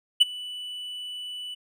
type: tone with ADSR envelope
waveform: triangle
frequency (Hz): 2971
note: F#7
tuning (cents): +6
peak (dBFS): -9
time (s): 0.2-1.55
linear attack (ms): 16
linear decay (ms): 20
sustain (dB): -23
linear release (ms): 15
effects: none